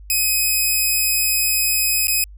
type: tone with dropouts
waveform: 5% pulse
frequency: 2528 Hz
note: D#7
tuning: 27 cents sharp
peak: -7 dBFS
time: 0.1-2.24 s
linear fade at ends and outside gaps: 1 ms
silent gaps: 2.071-2.081 s
effects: added 50 Hz sine -37 dBFS peak until 2.37 s